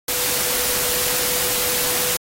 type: tone in noise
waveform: sine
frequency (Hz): 493.9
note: B4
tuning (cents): 0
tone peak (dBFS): -31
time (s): 0.08-2.17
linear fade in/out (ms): 5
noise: white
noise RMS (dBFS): -21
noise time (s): 0.08-2.17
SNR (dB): -13
effects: AAC 48 kbps